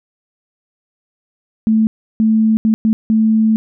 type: tone bursts at uneven times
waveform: sine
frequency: 220 Hz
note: A3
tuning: in tune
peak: -9 dBFS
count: 5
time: 1.67-1.87 / 2.2-2.57 / 2.65-2.74 / 2.85-2.93 / 3.1-3.56 s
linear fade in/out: 0 ms
effects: none